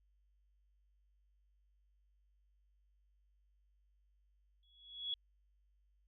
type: tone with exponential growth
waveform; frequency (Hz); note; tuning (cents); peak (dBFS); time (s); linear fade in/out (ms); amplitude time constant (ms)
sine; 3362; G#7; +20; -34; 4.63-5.14; 1; 110
effects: added 50 Hz sine -70 dBFS peak until 6.07 s